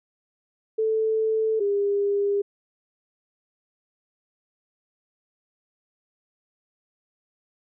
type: tone pair in turn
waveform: sine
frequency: 440 / 403.5 Hz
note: A4 / G#4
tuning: 0 / -50 cents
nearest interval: minor second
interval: 150 cents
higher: first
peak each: -20 dBFS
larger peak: neither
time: 0.78-1.6 / 1.6-2.42 s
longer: neither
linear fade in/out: 10 ms
effects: none